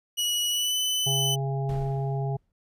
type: tone with pitch glide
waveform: sawtooth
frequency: 2922 to 3013 Hz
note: F#7 to F#7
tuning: -22 to +31 cents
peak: -21 dBFS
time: 0.17-1.36 s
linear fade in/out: 20 ms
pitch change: +53 cents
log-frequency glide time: 0.48-0.78 s
type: harmonic tone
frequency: 136.4 Hz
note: C#3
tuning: 28 cents flat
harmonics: 1 / 3 / 5 / 6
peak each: -26 / -35 / -38 / -38 dBFS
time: 1.06-2.37 s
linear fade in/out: 10 ms
type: noise with exponential decay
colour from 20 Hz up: brown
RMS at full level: -33 dBFS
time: 1.69-2.52 s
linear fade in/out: 2 ms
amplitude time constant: 180 ms
effects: resampled to 32000 Hz